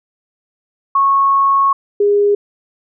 sine tone pair in turn, 1100 / 408.7 Hz, C#6 / G#4, -14 / -28 cents, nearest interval octave + perfect fourth, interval 1714 cents, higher first, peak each -9 dBFS, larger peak neither, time 0.95-1.73 / 2-2.35 s, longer first, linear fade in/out 5 ms, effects none

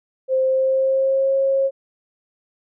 sine tone with pitch glide, 523.3 to 541.4 Hz, C5 to C#5, 0 to -41 cents, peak -15 dBFS, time 0.28-1.71 s, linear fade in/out 50 ms, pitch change +59 cents, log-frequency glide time 0.43-1.35 s, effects none

